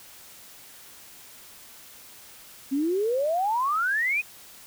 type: exponential sweep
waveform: sine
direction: up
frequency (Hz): 261.6 to 2545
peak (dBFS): -22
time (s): 2.71-4.22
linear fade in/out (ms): 20
effects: white hiss -48 dBFS RMS until 4.66 s